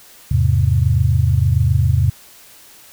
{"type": "chord", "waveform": "sine", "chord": "E augmented", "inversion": "none", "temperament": "equal", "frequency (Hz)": [82.41, 103.83, 130.81], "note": ["E2", "G#2", "B#2"], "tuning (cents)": [0, 0, 0], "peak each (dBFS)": -16, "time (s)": [0.31, 2.1], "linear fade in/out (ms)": 5, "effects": ["white hiss -44 dBFS RMS until 2.92 s"]}